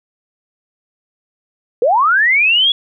sine linear sweep, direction up, 440 to 3400 Hz, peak -9 dBFS, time 1.82-2.72 s, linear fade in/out 2 ms, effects none

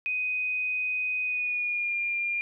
sine tone with pitch glide, 2500 to 2401 Hz, D#7 to D7, +8 to +38 cents, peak -26 dBFS, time 0.06-2.41 s, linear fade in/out 0 ms, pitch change -70 cents, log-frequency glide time 1.24-1.97 s, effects none

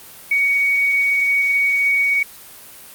sine tone with quantisation, 2242 Hz, C#7, 19 cents sharp, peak -13 dBFS, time 0.31-2.23 s, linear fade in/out 5 ms, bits 7, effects white hiss -40 dBFS RMS until 2.94 s + Opus 32 kbps

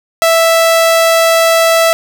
sawtooth tone, 659.3 Hz, E5, in tune, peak -3 dBFS, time 0.22-1.93 s, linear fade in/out 0 ms, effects none

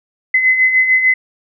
sine beating tone pair, 2031 / 2037.7 Hz, B6 / C7, +48 / -46 cents, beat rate 6.7 Hz, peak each -18 / -10 dBFS, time 0.34-1.14 s, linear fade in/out 5 ms, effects none

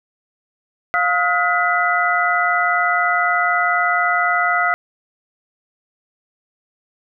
sine tone cluster, 705 / 1271 / 1435 / 1995 Hz, F5 / D#6 / F6 / B6, +16 / +36 / +47 / +17 cents, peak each -20 dBFS, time 0.94-4.74 s, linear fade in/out 0 ms, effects none

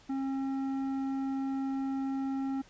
sine tone with tanh clipping, 269.7 Hz, C#4, 47 cents flat, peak -32 dBFS, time 0.09-2.62 s, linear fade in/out 10 ms, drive 10 dB, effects pink hiss -59 dBFS RMS until 2.69 s + resampled to 16000 Hz

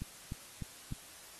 click train, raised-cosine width 5 ms, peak -26 dBFS, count 4, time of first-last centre 0.02-0.924 s, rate 3.32 Hz, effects white hiss -53 dBFS RMS until 1.39 s + AAC 32 kbps

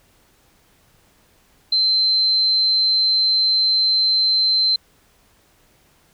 sine tone, 4100 Hz, C8, 36 cents flat, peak -14 dBFS, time 1.72-4.76 s, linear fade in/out 5 ms, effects pink hiss -57 dBFS RMS until 6.13 s

